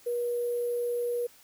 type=tone with sample-and-hold; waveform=sine; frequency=481 Hz; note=B4; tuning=46 cents flat; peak=-27 dBFS; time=0.06-1.27 s; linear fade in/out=10 ms; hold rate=11025 Hz; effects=white hiss -57 dBFS RMS until 1.43 s